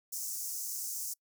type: high-pass noise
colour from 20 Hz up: pink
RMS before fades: -38 dBFS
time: 0.12-1.14 s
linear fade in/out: 10 ms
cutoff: 5600 Hz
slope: 48 dB/octave
effects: noise-tail reverb RT60 0.1 s tail -26 dB re dry

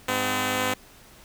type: tone pair together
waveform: 5% pulse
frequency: 102.3 / 254.8 Hz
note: G#2 / C4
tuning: -26 / -46 cents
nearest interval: octave + major third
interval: 1580 cents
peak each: -19 / -13 dBFS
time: 0.08-0.74 s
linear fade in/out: 5 ms
effects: pink hiss -51 dBFS RMS until 1.24 s

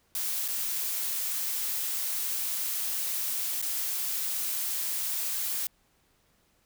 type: noise with dropouts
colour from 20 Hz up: blue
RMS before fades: -31 dBFS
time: 0.15-5.67 s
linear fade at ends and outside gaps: 2 ms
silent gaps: 0.48-0.484 / 3.617-3.624 s
effects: pink hiss -68 dBFS RMS until 6.65 s

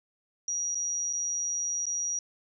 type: tone with dropouts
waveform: sine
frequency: 5760 Hz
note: F#8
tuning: 47 cents flat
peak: -28 dBFS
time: 0.48-2.19 s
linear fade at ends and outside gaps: 2 ms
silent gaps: 0.747-0.753 / 1.129-1.133 / 1.856-1.866 s
effects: none

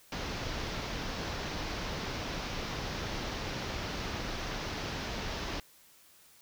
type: low-pass noise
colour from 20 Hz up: pink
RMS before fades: -37 dBFS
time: 0.12-5.6 s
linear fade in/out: 2 ms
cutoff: 6000 Hz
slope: 48 dB/octave
effects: white hiss -60 dBFS RMS until 6.41 s

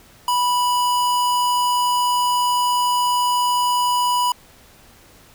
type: tone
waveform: square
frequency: 983 Hz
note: B5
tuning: 8 cents flat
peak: -17 dBFS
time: 0.28-4.32 s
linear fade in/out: 2 ms
effects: pink hiss -49 dBFS RMS until 5.34 s

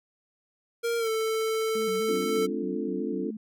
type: tone with pitch glide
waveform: square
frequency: 466.2 to 442.6 Hz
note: A#4 to A4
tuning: 0 to +10 cents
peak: -26 dBFS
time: 0.83-2.47 s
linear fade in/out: 20 ms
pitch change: -90 cents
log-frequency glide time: 0.98-1.09 s
type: tone with vibrato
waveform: sine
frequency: 203.4 Hz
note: G#3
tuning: 36 cents flat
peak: -34 dBFS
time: 1.75-3.37 s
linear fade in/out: 5 ms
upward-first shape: square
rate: 4 Hz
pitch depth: 110 cents each way
type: chord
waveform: sine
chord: D minor seventh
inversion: third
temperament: equal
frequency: 261.6 / 293.7 / 349.2 / 440 Hz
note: C4 / D4 / F4 / A4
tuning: 0 / 0 / 0 / 0 cents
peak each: -34 dBFS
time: 2.08-3.31 s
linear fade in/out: 10 ms
effects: none

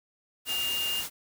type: tone in noise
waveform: sine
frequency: 2817 Hz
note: F7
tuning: 14 cents sharp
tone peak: -28 dBFS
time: 0.46-1.04 s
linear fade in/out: 50 ms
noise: white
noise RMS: -35 dBFS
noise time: 0.45-1.1 s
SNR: +4 dB
effects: none

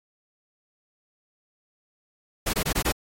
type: noise bursts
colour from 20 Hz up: pink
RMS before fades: -25 dBFS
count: 5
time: 2.46-2.923 s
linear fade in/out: 10 ms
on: 75 ms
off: 22 ms
effects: AAC 48 kbps

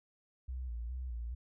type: tone with vibrato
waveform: sine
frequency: 60.7 Hz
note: B1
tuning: 29 cents flat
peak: -37 dBFS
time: 0.48-1.35 s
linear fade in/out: 10 ms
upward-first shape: square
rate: 2.4 Hz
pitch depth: 77 cents each way
effects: none

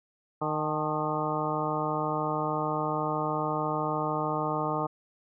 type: harmonic tone with a mistuned harmonic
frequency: 153.7 Hz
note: D#3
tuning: 21 cents flat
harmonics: 1 / 2 / 3 / 4 / 5 / 6 / 7 / 8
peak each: -35 / -35 / -35 / -35 / -35 / -35 / -35 / -35 dBFS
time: 0.41-4.87 s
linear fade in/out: 10 ms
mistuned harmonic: 6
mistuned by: -65 cents
effects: none

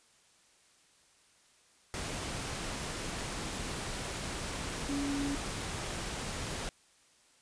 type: tone in noise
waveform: sine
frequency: 281.7 Hz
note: C#4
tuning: 28 cents sharp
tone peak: -32 dBFS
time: 4.89-5.35 s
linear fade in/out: 0 ms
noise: pink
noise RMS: -38 dBFS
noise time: 1.94-6.69 s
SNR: +3 dB
effects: white hiss -65 dBFS RMS until 7.41 s + resampled to 22050 Hz

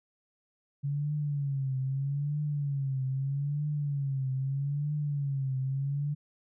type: tone with vibrato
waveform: sine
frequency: 140.1 Hz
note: C#3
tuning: 19 cents sharp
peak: -28 dBFS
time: 0.83-6.15 s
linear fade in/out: 20 ms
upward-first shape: triangle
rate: 0.79 Hz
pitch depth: 120 cents each way
effects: none

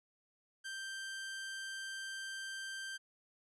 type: tone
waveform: sawtooth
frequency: 1570 Hz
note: G6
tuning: 2 cents sharp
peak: -38 dBFS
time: 0.64-2.98 s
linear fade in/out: 20 ms
effects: resampled to 24000 Hz

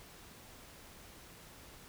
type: silence
effects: pink hiss -55 dBFS RMS until 1.88 s

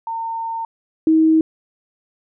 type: tone pair in turn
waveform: sine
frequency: 910 / 318.4 Hz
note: A#5 / D#4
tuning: -42 / +40 cents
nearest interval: octave + tritone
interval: 1818 cents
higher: first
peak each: -22 / -10 dBFS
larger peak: second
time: 0.07-0.65 / 1.07-1.41 s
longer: first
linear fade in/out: 2 ms
effects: none

